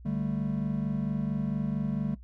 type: chord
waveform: triangle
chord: D suspended fourth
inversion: none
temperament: just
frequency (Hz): 146.83 / 195.78 / 220.2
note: D3 / G3 / A3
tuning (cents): 0 / -2 / +2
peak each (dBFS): -30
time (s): 0.05-2.15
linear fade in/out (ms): 10
effects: noise-tail reverb RT60 0.1 s tail -18 dB re dry + added 60 Hz sine -45 dBFS peak until 2.23 s